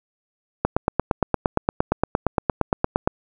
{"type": "click train", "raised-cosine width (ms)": 1, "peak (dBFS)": -3, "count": 22, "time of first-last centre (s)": [0.65, 3.075], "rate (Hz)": 8.66, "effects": []}